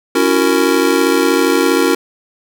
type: chord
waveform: square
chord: F# dominant seventh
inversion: second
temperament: just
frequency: 277.5 / 333 / 370 / 462.5 Hz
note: C#4 / E4 / F#4 / A#4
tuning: +2 / +18 / 0 / -14 cents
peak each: -17 dBFS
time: 0.15-1.95 s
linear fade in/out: 5 ms
effects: none